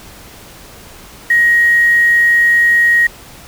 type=tone with quantisation; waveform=sine; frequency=1885 Hz; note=A#6; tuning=19 cents sharp; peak=-7 dBFS; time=1.3-3.07 s; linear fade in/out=5 ms; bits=5; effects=pink hiss -37 dBFS RMS until 3.47 s